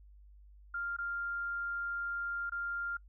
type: tone with dropouts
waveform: sine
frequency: 1396.9 Hz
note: F6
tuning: in tune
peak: -34 dBFS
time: 0.74-2.97 s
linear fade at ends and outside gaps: 5 ms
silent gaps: 0.966-0.985 / 2.497-2.52 s
effects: noise-tail reverb RT60 0.1 s tail -26 dB re dry + added 50 Hz sine -54 dBFS peak until 3.08 s